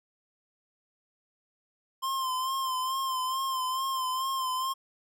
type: tone with vibrato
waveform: square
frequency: 1046.5 Hz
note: C6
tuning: in tune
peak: -29 dBFS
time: 2.02-4.74 s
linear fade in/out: 20 ms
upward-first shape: sine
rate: 2.3 Hz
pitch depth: 44 cents each way
effects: none